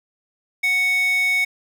square tone with high-pass filter, 740 Hz, F#5, in tune, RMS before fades -19 dBFS, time 0.63-1.45 s, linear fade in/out 10 ms, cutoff 2100 Hz, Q 6.4, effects none

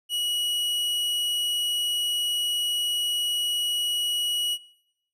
45% pulse tone, 2917 Hz, F#7, 25 cents flat, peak -24 dBFS, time 0.09-4.58 s, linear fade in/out 50 ms, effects noise-tail reverb RT60 0.9 s tail -24 dB re dry + resampled to 32000 Hz

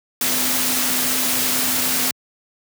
sine tone in noise, 254 Hz, B3, 49 cents sharp, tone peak -30 dBFS, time 0.21-2.11 s, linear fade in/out 2 ms, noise white, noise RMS -20 dBFS, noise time 0.21-2.11 s, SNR -13 dB, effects high-pass 100 Hz 12 dB/octave

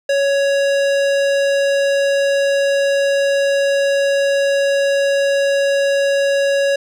sine tone with hard clipping, 557 Hz, C#5, 8 cents sharp, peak -15 dBFS, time 0.09-6.76 s, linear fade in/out 5 ms, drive 18 dB, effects none

